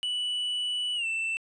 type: tone with pitch glide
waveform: triangle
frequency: 2960 to 2668 Hz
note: F#7 to E7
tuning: 0 to +20 cents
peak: -26 dBFS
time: 0.03-1.37 s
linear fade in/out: 0 ms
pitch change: -180 cents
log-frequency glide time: 0.95-1.06 s
effects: resampled to 24000 Hz